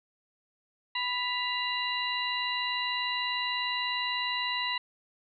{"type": "harmonic tone with a mistuned harmonic", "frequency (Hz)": 990, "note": "B5", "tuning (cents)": 4, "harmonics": [1, 2, 3, 4], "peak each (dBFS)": [-34, -34, -34, -34], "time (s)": [0.95, 4.78], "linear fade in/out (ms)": 5, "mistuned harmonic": 3, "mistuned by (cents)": -98, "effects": []}